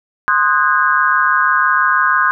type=chord; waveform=sine; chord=Ab dominant seventh; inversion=first; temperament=equal with one note detuned; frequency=1046.5 / 1244.5 / 1480 / 1626.1 Hz; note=C6 / Eb6 / Gb6 / Ab6; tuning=0 / 0 / 0 / -37 cents; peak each=-16 dBFS; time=0.28-2.31 s; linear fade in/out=0 ms; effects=none